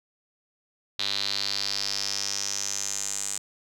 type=tone with band-pass filter sweep; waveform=sawtooth; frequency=100 Hz; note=G2; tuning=35 cents sharp; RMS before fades=-30 dBFS; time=0.99-3.38 s; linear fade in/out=5 ms; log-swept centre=3900 to 7500 Hz; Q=5.2; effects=none